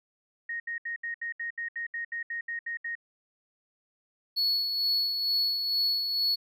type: tone bursts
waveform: sine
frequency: 1864.7 Hz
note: A#6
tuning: in tune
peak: -31 dBFS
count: 14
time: 0.49-2.953 s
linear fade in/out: 5 ms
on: 110 ms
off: 71 ms
type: tone with tremolo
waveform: triangle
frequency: 4392 Hz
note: C#8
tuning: 17 cents flat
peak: -22 dBFS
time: 4.36-6.36 s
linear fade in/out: 20 ms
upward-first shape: sine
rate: 2.2 Hz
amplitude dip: 45%
effects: none